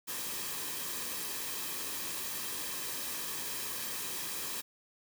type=noise with comb filter; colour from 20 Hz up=white; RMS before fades=-38 dBFS; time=0.07-4.62 s; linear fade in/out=20 ms; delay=1.4 ms; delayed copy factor=-0.5; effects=none